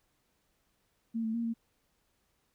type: tone with pitch steps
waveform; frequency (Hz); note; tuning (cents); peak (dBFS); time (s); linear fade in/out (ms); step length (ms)
sine; 227.5 / 222 / 232.9 / 229.4; A#3 / A3 / A#3 / A#3; -42 / +16 / -1 / -28; -30; 1.14-1.54; 20; 100
effects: pink hiss -75 dBFS RMS until 2.54 s